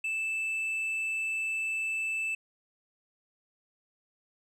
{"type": "tone with tanh clipping", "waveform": "triangle", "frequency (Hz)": 2637, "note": "E7", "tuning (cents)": 0, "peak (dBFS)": -30, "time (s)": [0.04, 2.35], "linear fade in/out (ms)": 5, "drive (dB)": 8, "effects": []}